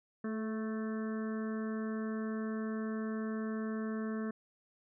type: harmonic tone with a mistuned harmonic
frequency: 220 Hz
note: A3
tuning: in tune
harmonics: 1 / 2 / 3 / 5 / 6 / 7 / 8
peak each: -35 / -42 / -50 / -50 / -52 / -53 / -52 dBFS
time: 0.24-4.31 s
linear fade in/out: 5 ms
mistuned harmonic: 2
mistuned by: -22 cents
effects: none